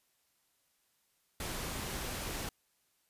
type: noise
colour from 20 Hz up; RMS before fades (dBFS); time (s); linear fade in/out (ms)
pink; -39; 1.4-2.49; 2
effects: white hiss -75 dBFS RMS until 3.09 s + resampled to 32000 Hz